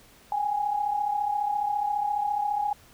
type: tone pair together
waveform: sine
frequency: 796 / 830.6 Hz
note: G5 / G#5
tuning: +26 / 0 cents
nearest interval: minor second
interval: 74 cents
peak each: -31 / -25 dBFS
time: 0.32-2.73 s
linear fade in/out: 2 ms
effects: pink hiss -55 dBFS RMS until 2.93 s